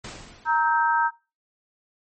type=noise with exponential decay; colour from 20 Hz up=pink; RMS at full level=-35 dBFS; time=0.04-0.96 s; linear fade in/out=5 ms; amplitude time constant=200 ms
type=chord; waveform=sine; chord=E diminished; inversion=second; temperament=equal with one note detuned; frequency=932.3 / 1291.4 / 1568 Hz; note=Bb5 / E6 / G6; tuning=0 / -36 / 0 cents; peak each=-20 / -26 / -24 dBFS; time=0.45-1.11 s; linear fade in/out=50 ms
effects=noise-tail reverb RT60 0.3 s tail -21 dB re dry + MP3 32 kbps